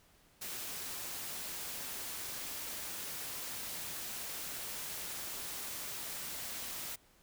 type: noise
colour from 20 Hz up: white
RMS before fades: -42 dBFS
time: 0.41-6.96 s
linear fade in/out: 10 ms
effects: pink hiss -66 dBFS RMS until 7.22 s